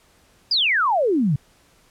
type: exponential sweep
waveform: sine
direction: down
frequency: 5080 to 130.81 Hz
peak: -16 dBFS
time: 0.51-1.36 s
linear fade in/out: 5 ms
effects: pink hiss -57 dBFS RMS until 1.9 s + low-pass 12000 Hz 12 dB/octave